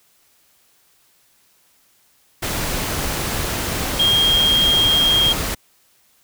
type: tone in noise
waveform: sine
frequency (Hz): 3229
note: G#7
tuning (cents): -49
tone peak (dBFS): -13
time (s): 3.99-5.33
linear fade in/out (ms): 10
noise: pink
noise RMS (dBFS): -23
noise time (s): 2.42-5.55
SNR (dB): +7
effects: white hiss -58 dBFS RMS until 6.23 s